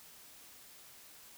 silence, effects white hiss -56 dBFS RMS until 1.37 s

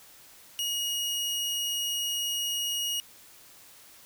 sawtooth tone, 2881 Hz, F#7, 47 cents flat, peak -25 dBFS, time 0.59-3 s, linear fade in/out 0 ms, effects white hiss -53 dBFS RMS until 4.05 s

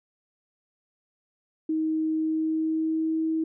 sine tone with pitch glide, 315.6 to 320.2 Hz, D#4 to D#4, +25 to +50 cents, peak -23 dBFS, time 1.69-3.44 s, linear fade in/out 5 ms, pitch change +25 cents, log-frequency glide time 2.16-3.21 s, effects none

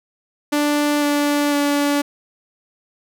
sawtooth tone with pitch steps, 293.7 / 290.7 / 287.7 Hz, D4 / D4 / D4, 0 / -18 / -36 cents, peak -12 dBFS, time 0.52-2.02 s, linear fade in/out 10 ms, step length 500 ms, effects none

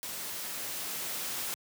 white noise with level ramp, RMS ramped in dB -39 to -35 dBFS, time 0.03-1.54 s, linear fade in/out 0 ms, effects high-pass 100 Hz 12 dB/octave

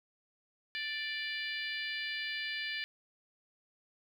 harmonic tone with a mistuned harmonic, 587.3 Hz, D5, in tune, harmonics 3 / 4 / 5 / 6 / 7 / 8, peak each -39 / -41 / -43 / -45 / -46 / -47 dBFS, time 0.75-2.84 s, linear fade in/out 0 ms, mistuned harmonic 8, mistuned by +18 cents, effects 11-bit

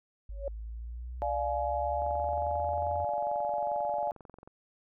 sine linear sweep, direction up, 50.7 to 85.7 Hz, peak -37 dBFS, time 0.29-3.05 s, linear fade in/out 5 ms
sine tone with exponential growth, 558 Hz, C#5, 11 cents sharp, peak -28 dBFS, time 0.31-0.48 s, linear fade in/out 2 ms, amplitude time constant 36 ms
sine chord, D diminished, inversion none, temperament equal with one note detuned, 587.3 / 698.5 / 844.6 Hz, D5 / F5 / Ab5, 0 / 0 / +29 cents, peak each -33 dBFS, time 1.22-4.11 s, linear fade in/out 0 ms
click train, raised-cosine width 1 ms, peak -35 dBFS, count 56, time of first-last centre 2.02-4.475 s, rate 22.4 Hz
effects none

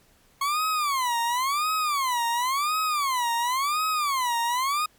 40% pulse tone with vibrato, 1088 Hz, C#6, 33 cents flat, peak -22 dBFS, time 0.41-4.86 s, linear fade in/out 5 ms, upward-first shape sine, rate 0.94 Hz, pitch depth 270 cents each way, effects pink hiss -60 dBFS RMS until 4.98 s + MP3 96 kbps

